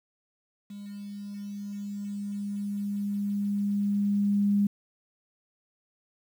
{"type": "tone with level ramp", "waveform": "sine", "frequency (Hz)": 202.8, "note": "G#3", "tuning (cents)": -41, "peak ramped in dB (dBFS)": [-38, -20], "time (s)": [0.7, 4.67], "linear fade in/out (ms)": 5, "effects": ["9-bit"]}